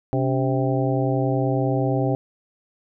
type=harmonic tone with a mistuned harmonic; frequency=130.81 Hz; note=C3; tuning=in tune; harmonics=1 / 2 / 3 / 4 / 5 / 6; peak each=-22 / -25 / -27 / -28 / -29 / -30 dBFS; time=0.13-2.15 s; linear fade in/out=0 ms; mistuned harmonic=2; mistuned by=+130 cents; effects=none